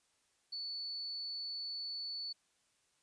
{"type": "tone", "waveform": "sine", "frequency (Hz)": 4460, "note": "C#8", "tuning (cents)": 10, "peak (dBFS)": -39, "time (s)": [0.52, 2.33], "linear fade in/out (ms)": 10, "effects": ["white hiss -75 dBFS RMS until 3.02 s", "resampled to 22050 Hz"]}